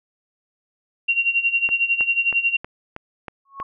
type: tone with tremolo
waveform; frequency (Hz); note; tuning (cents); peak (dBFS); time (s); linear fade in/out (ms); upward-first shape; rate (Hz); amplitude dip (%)
sine; 2756; F7; -24; -14; 1.08-2.57; 10; sine; 11; 80
type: click train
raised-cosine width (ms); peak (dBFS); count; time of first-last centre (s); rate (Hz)
0.5; -17; 7; 1.69-3.601; 3.14
type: tone with exponential growth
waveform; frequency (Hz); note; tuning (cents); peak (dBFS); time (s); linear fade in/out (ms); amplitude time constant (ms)
sine; 1100; C#6; -14; -24; 3.45-3.63; 5; 37
effects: none